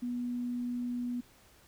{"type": "tone", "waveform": "sine", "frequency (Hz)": 243.9, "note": "B3", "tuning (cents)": -21, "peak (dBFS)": -32, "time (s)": [0.02, 1.21], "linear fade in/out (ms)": 10, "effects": ["pink hiss -61 dBFS RMS until 1.67 s"]}